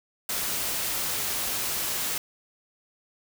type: noise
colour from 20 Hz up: white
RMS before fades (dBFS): -29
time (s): 0.29-2.18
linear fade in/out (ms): 2
effects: none